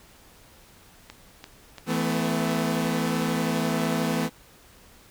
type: click train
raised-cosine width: 0.2 ms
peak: -22 dBFS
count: 4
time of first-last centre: 1.1-2.124 s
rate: 2.93 Hz
type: chord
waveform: sawtooth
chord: E suspended fourth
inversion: none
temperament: equal with one note detuned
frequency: 164.81 / 220 / 252.9 Hz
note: E3 / A3 / B3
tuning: 0 / 0 / +41 cents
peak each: -24 dBFS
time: 1.86-4.3 s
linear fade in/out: 50 ms
effects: pink hiss -53 dBFS RMS until 5.1 s